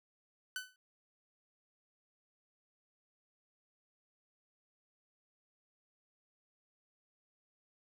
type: tone with exponential decay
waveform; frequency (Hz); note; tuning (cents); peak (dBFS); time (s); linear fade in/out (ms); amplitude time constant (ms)
sawtooth; 1506; F#6; +30; -31; 0.56-0.76; 1; 43
effects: none